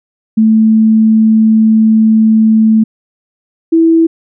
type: tone pair in turn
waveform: sine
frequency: 220 / 328 Hz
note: A3 / E4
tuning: 0 / -9 cents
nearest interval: perfect fifth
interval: 691 cents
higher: second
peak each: -4 dBFS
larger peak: neither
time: 0.37-2.84 / 3.72-4.07 s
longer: first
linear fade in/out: 10 ms
effects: none